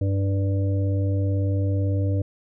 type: harmonic tone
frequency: 98 Hz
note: G2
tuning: in tune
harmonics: 1 / 3 / 5 / 6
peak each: -20 / -30 / -34 / -36 dBFS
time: 0.01-2.22 s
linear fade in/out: 5 ms
effects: none